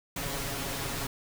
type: noise with comb filter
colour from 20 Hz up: pink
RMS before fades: -34 dBFS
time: 0.16-1.07 s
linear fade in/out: 5 ms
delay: 7.2 ms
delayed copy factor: +0.9
effects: none